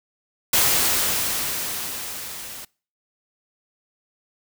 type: noise with level ramp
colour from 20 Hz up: white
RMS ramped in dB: -17 to -37 dBFS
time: 0.53-2.65 s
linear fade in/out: 5 ms
effects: noise-tail reverb RT60 0.4 s tail -25 dB re dry